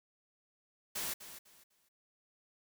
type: noise with echo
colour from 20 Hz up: white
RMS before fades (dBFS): -38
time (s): 0.95-1.14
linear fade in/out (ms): 10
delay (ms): 250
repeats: 3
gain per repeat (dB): -12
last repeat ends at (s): 1.89
effects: none